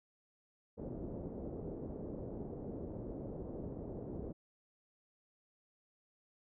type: low-pass noise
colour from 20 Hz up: white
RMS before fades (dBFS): -44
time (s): 0.77-4.33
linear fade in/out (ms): 20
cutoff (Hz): 480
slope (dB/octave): 24
effects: none